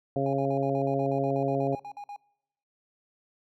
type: harmonic tone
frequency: 137.3 Hz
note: C#3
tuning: 16 cents flat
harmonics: 1 / 2 / 3 / 4 / 5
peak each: -31 / -31 / -31 / -31 / -31 dBFS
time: 0.16-1.75 s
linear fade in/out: 2 ms
type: tone bursts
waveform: triangle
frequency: 818 Hz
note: G#5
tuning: 26 cents flat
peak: -35 dBFS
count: 16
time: 0.26-2.162 s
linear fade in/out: 2 ms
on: 72 ms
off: 50 ms
effects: noise-tail reverb RT60 0.9 s tail -25 dB re dry